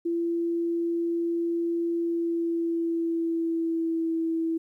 sine tone with pitch glide, 338.4 to 327.4 Hz, E4 to E4, +45 to -12 cents, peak -24 dBFS, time 0.05-4.58 s, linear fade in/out 10 ms, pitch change -57 cents, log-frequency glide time 1.95-4.14 s, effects 11-bit

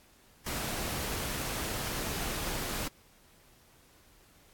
pink noise, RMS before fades -35 dBFS, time 0.46-2.88 s, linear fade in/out 5 ms, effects pink hiss -61 dBFS RMS until 4.53 s + AAC 64 kbps

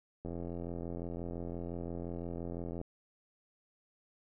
click train, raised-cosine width 2 ms, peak -28 dBFS, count 221, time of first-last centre 0.25-2.814 s, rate 85.8 Hz, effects none

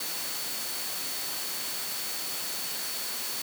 sine tone in noise, 4453 Hz, C#8, 7 cents sharp, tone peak -39 dBFS, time 0-3.42 s, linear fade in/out 5 ms, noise white, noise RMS -34 dBFS, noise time 0-3.42 s, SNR -8 dB, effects high-pass 150 Hz 12 dB/octave

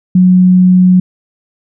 sine tone, 182.9 Hz, F#3, 20 cents flat, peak -3 dBFS, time 0.15-1 s, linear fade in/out 5 ms, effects none

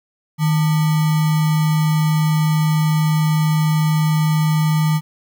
sine tone with sample-and-hold, 155.56 Hz, D#3, in tune, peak -13 dBFS, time 0.38-5.01 s, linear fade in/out 50 ms, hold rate 1050 Hz, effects none

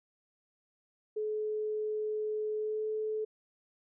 sine tone with pitch glide, 428 to 432.5 Hz, A4 to A4, -48 to -30 cents, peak -31 dBFS, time 1.16-3.25 s, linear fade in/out 10 ms, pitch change +18 cents, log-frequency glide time 2.57-2.87 s, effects none

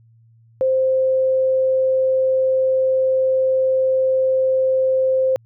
sine tone, 523.3 Hz, C5, in tune, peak -14 dBFS, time 0.61-5.36 s, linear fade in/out 0 ms, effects added 114 Hz sine -49 dBFS peak until 5.45 s

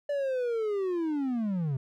triangle linear sweep, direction down, 584 to 126.6 Hz, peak -25 dBFS, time 0.09-1.77 s, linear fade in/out 5 ms, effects none

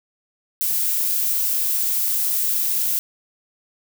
violet noise, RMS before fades -21 dBFS, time 0.61-2.99 s, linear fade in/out 0 ms, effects none

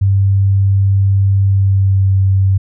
sine tone with pitch glide, 98 to 96.32 Hz, G2 to G2, 0 to -30 cents, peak -8 dBFS, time 0.01-2.58 s, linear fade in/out 10 ms, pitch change -30 cents, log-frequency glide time 1.44-2.14 s, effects none

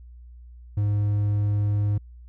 triangle tone, 103.2 Hz, G#2, 10 cents flat, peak -18 dBFS, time 0.77-1.98 s, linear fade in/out 5 ms, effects added 60 Hz sine -42 dBFS peak until 2.28 s

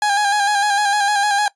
30% pulse tone with vibrato, 819 Hz, G#5, 24 cents flat, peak -12 dBFS, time 0.02-1.48 s, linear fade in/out 2 ms, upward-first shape square, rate 6.6 Hz, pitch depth 36 cents each way, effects noise-tail reverb RT60 0.1 s tail -19 dB re dry + resampled to 22050 Hz

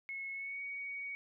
sine tone with pitch glide, 2184 to 2244 Hz, C#7 to C#7, -26 to +21 cents, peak -39 dBFS, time 0.09-1.15 s, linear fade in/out 0 ms, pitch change +47 cents, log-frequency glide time 0.32-0.61 s, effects none

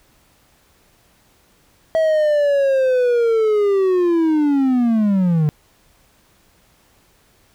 triangle linear sweep, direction down, 648 to 146.83 Hz, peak -11 dBFS, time 1.95-5.49 s, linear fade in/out 0 ms, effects pink hiss -56 dBFS RMS until 7.54 s

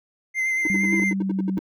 triangle tone with vibrato, 2077 Hz, C7, 13 cents flat, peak -19 dBFS, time 0.34-1.14 s, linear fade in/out 50 ms, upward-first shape sine, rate 8.7 Hz, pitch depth 23 cents each way
triangle tone with exponential growth, 329.6 Hz, E4, in tune, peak -20 dBFS, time 0.49-1 s, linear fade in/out 1 ms, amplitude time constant 110 ms
triangle tone bursts, 311.1 Hz, D#4, in tune, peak -21 dBFS, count 11, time 0.65-1.591 s, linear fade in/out 2 ms, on 21 ms, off 71 ms
sine tone with pitch glide, 195.5 to 190.7 Hz, G3 to G3, -4 to -47 cents, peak -22 dBFS, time 0.7-1.58 s, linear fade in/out 0 ms, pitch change -43 cents, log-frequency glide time 1-1.47 s
effects none

